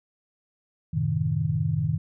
sine chord, F# diminished seventh, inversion none, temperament equal, 92.5 / 110 / 130.81 / 155.56 Hz, F#2 / A2 / C3 / Eb3, 0 / 0 / 0 / 0 cents, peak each -31 / -29 / -29 / -25 dBFS, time 0.93-1.98 s, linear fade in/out 10 ms, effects none

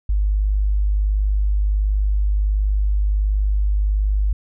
sine tone, 50.7 Hz, G#1, 41 cents flat, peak -15 dBFS, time 0.09-4.33 s, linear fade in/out 5 ms, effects none

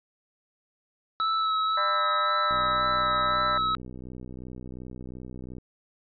square tone with vibrato, 1303 Hz, E6, 20 cents flat, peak -24 dBFS, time 1.2-3.75 s, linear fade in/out 0 ms, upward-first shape sine, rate 1.9 Hz, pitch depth 18 cents each way
harmonic tone, 200 Hz, G3, 35 cents sharp, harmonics 3 / 4 / 5 / 6 / 7 / 8 / 9 / 10, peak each -33 / -42 / -34 / -39 / -41 / -36 / -39 / -42 dBFS, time 1.77-3.58 s, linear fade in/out 5 ms
click train, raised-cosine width 3 ms, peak -28 dBFS, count 194, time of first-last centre 2.51-5.583 s, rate 62.8 Hz
effects resampled to 11025 Hz

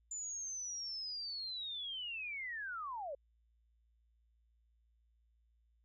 sine linear sweep, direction down, 7100 to 523.3 Hz, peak -40 dBFS, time 0.11-3.15 s, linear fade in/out 5 ms, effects added 57 Hz sine -70 dBFS peak until 5.84 s

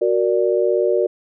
sine chord, Gb augmented, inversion none, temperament equal, 370 / 466.2 / 587.3 Hz, Gb4 / Bb4 / D5, 0 / 0 / 0 cents, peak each -18 / -19 / -20 dBFS, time 0.01-1.07 s, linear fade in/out 10 ms, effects none

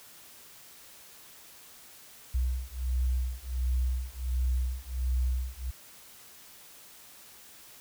sine beating tone pair, 62.2 / 63.6 Hz, B1 / C2, +13 / -48 cents, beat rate 1.4 Hz, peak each -30 dBFS, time 2.34-5.71 s, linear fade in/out 10 ms, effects white hiss -52 dBFS RMS until 7.8 s

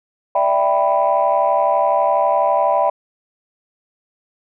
sine chord, E minor seventh, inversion third, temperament equal, 587.3 / 659.3 / 784 / 987.8 Hz, D5 / E5 / G5 / B5, 0 / 0 / 0 / 0 cents, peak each -18 dBFS, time 0.35-2.9 s, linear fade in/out 5 ms, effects tanh soft clip ceiling -5 dBFS

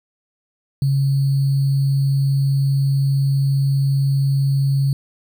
sine tone with sample-and-hold, 137.6 Hz, C#3, 12 cents flat, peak -14 dBFS, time 0.82-4.93 s, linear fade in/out 2 ms, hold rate 4410 Hz, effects none

